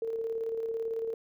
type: tone with tremolo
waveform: sine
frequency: 452.9 Hz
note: A#4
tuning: 50 cents flat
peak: -29 dBFS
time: 0.02-1.14 s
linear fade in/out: 2 ms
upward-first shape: square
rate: 18 Hz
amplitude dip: 35%
effects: none